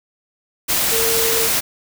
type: tone in noise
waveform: sine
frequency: 454.7 Hz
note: A#4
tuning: 43 cents flat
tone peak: -21 dBFS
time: 0.91-1.48 s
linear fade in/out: 20 ms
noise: white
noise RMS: -18 dBFS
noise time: 0.68-1.61 s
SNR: -6 dB
effects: none